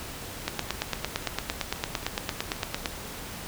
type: two click trains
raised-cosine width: 0.2 ms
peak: -9 / -24 dBFS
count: 22 / 9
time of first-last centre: 0.48-2.858 / 0.42-2.565 s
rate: 8.83 / 3.73 Hz
effects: pink hiss -39 dBFS RMS until 3.47 s